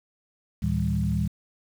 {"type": "tone cluster", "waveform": "sine", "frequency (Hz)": [75, 113.1, 162.1, 199], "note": ["D2", "A2", "E3", "G3"], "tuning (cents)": [37, 48, -29, 26], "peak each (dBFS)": -28, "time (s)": [0.62, 1.28], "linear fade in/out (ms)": 10, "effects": ["8-bit"]}